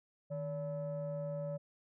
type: tone pair together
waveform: sine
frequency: 155.41 / 573 Hz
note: D#3 / D5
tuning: -2 / -43 cents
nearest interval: octave + major seventh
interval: 2259 cents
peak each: -38 / -37 dBFS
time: 0.3-1.58 s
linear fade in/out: 20 ms
effects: tanh soft clip ceiling -33 dBFS